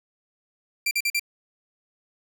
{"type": "tone bursts", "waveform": "sawtooth", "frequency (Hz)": 2360, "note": "D7", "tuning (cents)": 8, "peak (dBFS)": -18, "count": 4, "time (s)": [0.86, 1.196], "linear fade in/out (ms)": 5, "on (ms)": 51, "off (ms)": 44, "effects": []}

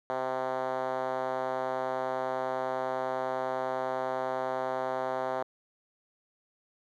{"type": "tone with band-pass filter", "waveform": "5% pulse", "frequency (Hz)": 130, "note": "C3", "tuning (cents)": -11, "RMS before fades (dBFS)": -32, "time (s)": [0.1, 5.43], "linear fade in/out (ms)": 0, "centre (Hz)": 650, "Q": 1.7, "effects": []}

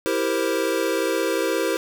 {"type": "chord", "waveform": "square", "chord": "C dominant seventh", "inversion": "first", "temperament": "equal", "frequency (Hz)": [329.6, 392, 466.2, 523.3], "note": ["E4", "G4", "Bb4", "C5"], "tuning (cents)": [0, 0, 0, 0], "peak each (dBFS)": -27, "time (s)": [0.06, 1.77], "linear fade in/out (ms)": 0, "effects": []}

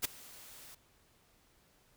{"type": "noise with ADSR envelope", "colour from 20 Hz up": "white", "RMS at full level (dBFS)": -30, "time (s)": [0.02, 0.75], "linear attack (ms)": 29, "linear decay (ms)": 8, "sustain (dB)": -23, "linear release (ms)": 7, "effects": ["pink hiss -68 dBFS RMS until 1.96 s"]}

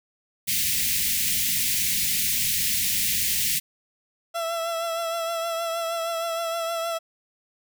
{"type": "band-stop noise", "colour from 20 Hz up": "white", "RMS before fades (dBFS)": -24, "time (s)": [0.47, 3.6], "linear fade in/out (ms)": 20, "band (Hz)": [240, 1900], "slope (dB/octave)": 48}
{"type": "tone with vibrato", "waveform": "30% pulse", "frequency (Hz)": 667, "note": "E5", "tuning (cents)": 20, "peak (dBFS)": -23, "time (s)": [4.34, 6.99], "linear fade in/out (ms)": 20, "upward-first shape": "triangle", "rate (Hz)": 6.4, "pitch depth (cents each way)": 35}
{"effects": []}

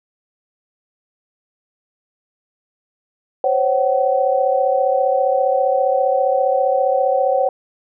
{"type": "tone cluster", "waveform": "sine", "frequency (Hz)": [520, 555, 757], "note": ["C5", "C#5", "F#5"], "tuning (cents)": [-11, 2, 39], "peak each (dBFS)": -18, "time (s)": [3.44, 7.49], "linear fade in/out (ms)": 2, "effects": []}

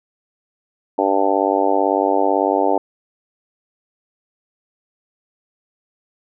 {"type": "harmonic tone", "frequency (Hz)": 98, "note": "G2", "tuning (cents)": 0, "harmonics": [3, 4, 5, 6, 7, 8, 9], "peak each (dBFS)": [-22, -22, -22, -22, -22, -22, -22], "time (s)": [0.98, 2.78], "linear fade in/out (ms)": 5, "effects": []}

